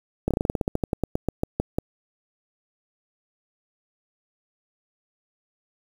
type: slowing click train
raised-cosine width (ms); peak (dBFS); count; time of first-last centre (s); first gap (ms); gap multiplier
2; -9; 19; 0.28-1.785; 27; 1.12
effects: 7-bit